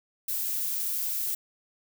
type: noise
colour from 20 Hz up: violet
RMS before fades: -30 dBFS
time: 0.28-1.35 s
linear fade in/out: 5 ms
effects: none